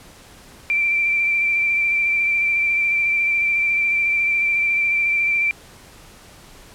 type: tone with vibrato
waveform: sine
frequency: 2349 Hz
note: D7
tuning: in tune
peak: -16 dBFS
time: 0.7-5.51 s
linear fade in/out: 0 ms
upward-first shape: sine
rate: 14 Hz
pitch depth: 19 cents each way
effects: pink hiss -45 dBFS RMS until 6.74 s + low-pass 12000 Hz 12 dB/octave